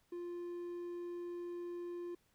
triangle tone, 349.2 Hz, F4, in tune, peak -39 dBFS, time 0.12-2.15 s, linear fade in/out 5 ms, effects pink hiss -75 dBFS RMS until 2.34 s

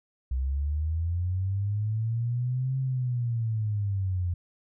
sine linear two-way sweep, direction up then down, 62.6 to 133.3 to 86.6 Hz, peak -25 dBFS, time 0.31-4.34 s, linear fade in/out 5 ms, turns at 2.78 s, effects none

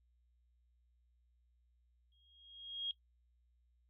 sine tone with exponential growth, 3266 Hz, G#7, 30 cents flat, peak -35 dBFS, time 2.12-2.91 s, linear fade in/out 1 ms, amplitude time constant 170 ms, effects noise-tail reverb RT60 0.1 s tail -18 dB re dry + added 60 Hz sine -70 dBFS peak until 3.89 s

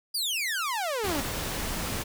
sawtooth exponential sweep, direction down, 4978 to 261.4 Hz, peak -24 dBFS, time 0.14-1.21 s, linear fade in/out 10 ms
pink noise, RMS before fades -32 dBFS, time 1.03-2.04 s, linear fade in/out 20 ms
effects none

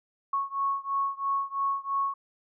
sine beating tone pair, 1102 / 1105 Hz, C#6 / C#6, -11 / -6 cents, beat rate 3 Hz, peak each -29 / -30 dBFS, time 0.33-2.14 s, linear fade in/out 5 ms, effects none

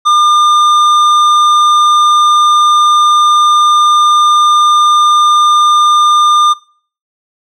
triangle tone with tanh clipping, 1204 Hz, D6, 43 cents sharp, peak -7 dBFS, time 0.05-6.54 s, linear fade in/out 20 ms, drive 15 dB, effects noise-tail reverb RT60 0.5 s tail -22 dB re dry

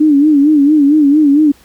sine tone with vibrato, 293.7 Hz, D4, in tune, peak -5 dBFS, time 0-1.52 s, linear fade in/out 10 ms, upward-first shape sine, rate 4.4 Hz, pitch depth 100 cents each way, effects pink hiss -46 dBFS RMS until 1.64 s

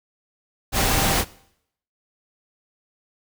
sine tone in noise, 784 Hz, G5, in tune, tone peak -30 dBFS, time 0.72-1.25 s, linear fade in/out 50 ms, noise pink, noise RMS -20 dBFS, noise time 0.72-1.25 s, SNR -13 dB, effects noise-tail reverb RT60 0.7 s tail -20 dB re dry

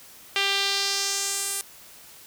sawtooth tone with band-pass filter sweep, 395.9 Hz, G4, 17 cents sharp, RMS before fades -26 dBFS, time 0.36-1.61 s, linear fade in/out 0 ms, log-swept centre 3000 to 10000 Hz, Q 2, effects white hiss -48 dBFS RMS until 2.26 s

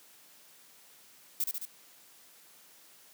violet noise with echo, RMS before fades -30 dBFS, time 1.4-1.44 s, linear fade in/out 2 ms, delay 71 ms, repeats 3, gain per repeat -3 dB, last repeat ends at 1.653 s, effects white hiss -58 dBFS RMS until 3.13 s + high-pass 150 Hz 12 dB/octave

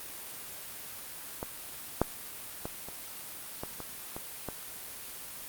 clicks, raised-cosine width 1 ms, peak -20 / -8 / -19 / -28 / -21 / -25 / -24 / -20 dBFS, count 8, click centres 1.429 / 2.016 / 2.655 / 2.886 / 3.635 / 3.803 / 4.165 / 4.487 s, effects white hiss -43 dBFS RMS until 5.48 s + Opus 32 kbps

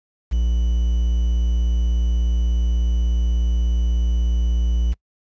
triangle tone with quantisation, 58.27 Hz, A#1, in tune, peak -14 dBFS, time 0.31-4.94 s, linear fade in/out 20 ms, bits 7, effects noise-tail reverb RT60 0.1 s tail -24 dB re dry + resampled to 16000 Hz

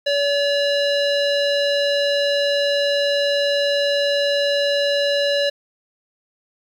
square tone with low-pass filter, 570 Hz, C#5, 48 cents sharp, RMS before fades -19 dBFS, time 0.06-5.5 s, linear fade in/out 10 ms, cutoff 4000 Hz, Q 3.4, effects 8-bit

